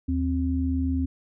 sine tone pair together, 78.4 / 263.4 Hz, D#2 / C4, +14 / +12 cents, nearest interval octave + major sixth, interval 2098 cents, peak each -25 dBFS, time 0.08-1.06 s, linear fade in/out 10 ms, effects none

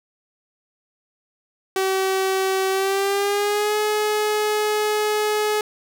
sawtooth tone with pitch glide, 381.9 to 423.7 Hz, G4 to G#4, -45 to +35 cents, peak -15 dBFS, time 1.76-5.61 s, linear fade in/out 2 ms, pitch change +180 cents, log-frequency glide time 2.7-3.77 s, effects none

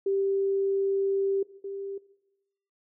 sine tone pair in turn, 392 / 394.5 Hz, G4 / G4, 0 / +11 cents, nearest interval unison, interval 11 cents, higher second, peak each -23 / -33 dBFS, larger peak first, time 0.06-1.43 / 1.64-1.98 s, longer first, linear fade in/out 5 ms, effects noise-tail reverb RT60 0.9 s tail -18 dB re dry

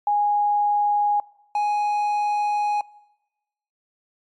sine / triangle tone pair in turn, 826 / 831.3 Hz, G#5 / G#5, -10 / +1 cents, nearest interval unison, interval 11 cents, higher second, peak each -17 dBFS, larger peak neither, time 0.07-1.2 / 1.55-2.81 s, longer second, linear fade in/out 2 ms, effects noise-tail reverb RT60 1.0 s tail -23 dB re dry + MP3 48 kbps

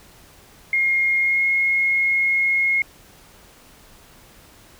sine tone with pitch glide, 2138 to 2157 Hz, C7 to C#7, +37 to -48 cents, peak -16 dBFS, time 0.73-2.82 s, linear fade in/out 2 ms, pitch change +15 cents, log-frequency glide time 1.19-1.44 s, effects pink hiss -49 dBFS RMS until 4.79 s

